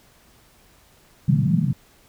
pink band-pass noise, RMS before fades -19 dBFS, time 1.28-1.73 s, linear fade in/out 5 ms, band 120 to 200 Hz, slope 48 dB/octave, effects pink hiss -55 dBFS RMS until 2.08 s

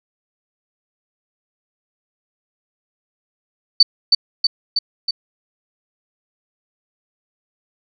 sine tone with echo, 4548 Hz, C#8, 44 cents sharp, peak -5 dBFS, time 3.8-3.83 s, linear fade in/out 5 ms, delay 320 ms, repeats 4, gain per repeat -3 dB, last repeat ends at 5.11 s, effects none

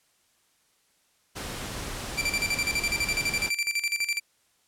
pink noise, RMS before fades -35 dBFS, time 1.35-3.5 s, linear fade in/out 20 ms
sawtooth tone with tremolo, 2349 Hz, D7, in tune, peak -20 dBFS, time 2.17-4.2 s, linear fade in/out 20 ms, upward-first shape square, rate 12 Hz, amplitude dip 75%
effects white hiss -67 dBFS RMS until 4.67 s + low-pass 11000 Hz 12 dB/octave

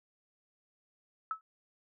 sine tone with exponential decay, 1300 Hz, E6, 24 cents flat, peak -28 dBFS, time 1.31-1.41 s, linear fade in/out 1 ms, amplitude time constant 21 ms, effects none

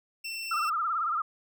25% pulse tone, 2691 Hz, E7, 35 cents sharp, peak -30 dBFS, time 0.24-0.7 s, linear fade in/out 10 ms
sine tone with vibrato, 1285 Hz, E6, 45 cents flat, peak -26 dBFS, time 0.51-1.22 s, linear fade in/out 5 ms, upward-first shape sine, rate 18 Hz, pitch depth 120 cents each way
effects none

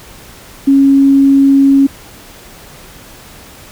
sine tone, 274.8 Hz, C#4, 15 cents flat, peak -4 dBFS, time 0.67-1.87 s, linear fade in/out 10 ms, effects pink hiss -36 dBFS RMS until 3.71 s

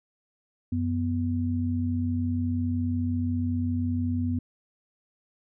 sine tone pair together, 92.5 / 246.9 Hz, F#2 / B3, 0 / 0 cents, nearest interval octave + perfect fourth, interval 1700 cents, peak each -27 dBFS, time 0.72-4.39 s, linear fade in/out 5 ms, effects none

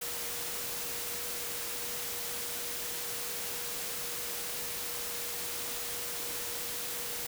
sine tone in noise, 478.4 Hz, A#4, 45 cents sharp, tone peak -48 dBFS, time 0.01-7.27 s, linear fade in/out 10 ms, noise white, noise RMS -37 dBFS, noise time 0.01-7.27 s, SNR -14 dB, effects none

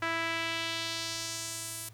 sawtooth tone with band-pass filter sweep, 330.3 Hz, E4, 4 cents sharp, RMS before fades -35 dBFS, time 0.02-1.89 s, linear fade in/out 5 ms, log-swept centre 1700 to 11000 Hz, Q 1.5, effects added 111 Hz sine -50 dBFS peak until 1.93 s + pink hiss -61 dBFS RMS until 1.93 s

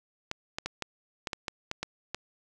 clicks, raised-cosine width 0.2 ms, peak -15 dBFS, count 10, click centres 0.314 / 0.585 / 0.66 / 0.823 / 1.272 / 1.332 / 1.482 / 1.714 / 1.83 / 2.146 s, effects none

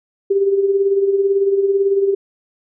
sine tone with tremolo, 394.6 Hz, G4, 11 cents sharp, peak -10 dBFS, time 0.3-2.15 s, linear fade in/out 10 ms, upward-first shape sine, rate 18 Hz, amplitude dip 55%, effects none

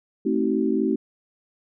sine chord, A diminished seventh, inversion none, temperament just, 220 / 264 / 316.8 / 380.2 Hz, A3 / C4 / Eb4 / Gb4, 0 / +16 / +31 / +47 cents, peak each -25 dBFS, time 0.25-0.96 s, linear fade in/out 10 ms, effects none

